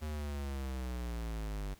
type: linear sweep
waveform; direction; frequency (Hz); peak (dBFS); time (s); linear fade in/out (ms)
square; down; 77.3 to 48.03; -37; 0.01-1.75; 20
effects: pink hiss -62 dBFS RMS until 1.79 s